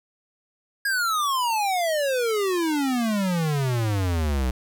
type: exponential sweep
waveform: square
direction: down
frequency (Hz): 1658 to 60.9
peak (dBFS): -22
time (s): 0.85-4.51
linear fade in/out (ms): 5
effects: none